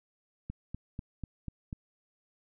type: click train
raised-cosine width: 5 ms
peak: -25 dBFS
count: 6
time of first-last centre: 0.5-1.729 s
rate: 4.07 Hz
effects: none